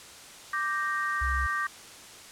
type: chord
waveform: sine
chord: G minor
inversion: second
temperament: equal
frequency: 1174.7 / 1568 / 1864.7 Hz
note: D6 / G6 / Bb6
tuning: 0 / 0 / 0 cents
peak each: -30 / -32 / -32 dBFS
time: 0.53-1.67 s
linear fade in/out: 5 ms
type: tone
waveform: sine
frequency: 66.6 Hz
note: C2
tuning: 31 cents sharp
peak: -28 dBFS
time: 1.21-1.47 s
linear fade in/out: 10 ms
effects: white hiss -47 dBFS RMS until 2.31 s + low-pass 9000 Hz 12 dB/octave